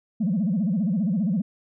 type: tone with vibrato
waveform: sine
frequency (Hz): 194.8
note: G3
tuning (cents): -11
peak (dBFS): -19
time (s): 0.2-1.42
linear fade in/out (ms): 10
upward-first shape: sine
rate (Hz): 15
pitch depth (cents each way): 270
effects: tanh soft clip ceiling -17 dBFS